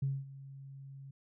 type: tone with ADSR envelope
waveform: sine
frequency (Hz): 136.7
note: C#3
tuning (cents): -24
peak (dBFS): -28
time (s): 0.02-1.11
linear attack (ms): 7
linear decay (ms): 220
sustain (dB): -18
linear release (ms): 6
effects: tanh soft clip ceiling -24 dBFS